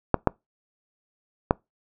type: clicks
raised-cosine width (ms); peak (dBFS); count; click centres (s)
1; -3; 3; 0.143 / 0.273 / 1.509
effects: noise-tail reverb RT60 0.2 s tail -25 dB re dry